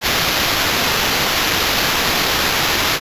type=noise with sample-and-hold; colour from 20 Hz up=violet; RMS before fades=-17 dBFS; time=0.01-3 s; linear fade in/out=50 ms; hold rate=8820 Hz; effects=resampled to 32000 Hz